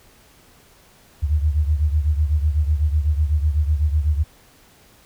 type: beating tone pair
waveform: sine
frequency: 73.9 / 81.9 Hz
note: D2 / E2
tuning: +11 / -11 cents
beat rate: 8 Hz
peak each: -17 / -22 dBFS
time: 1.22-4.24 s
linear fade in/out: 20 ms
effects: pink hiss -52 dBFS RMS until 5.05 s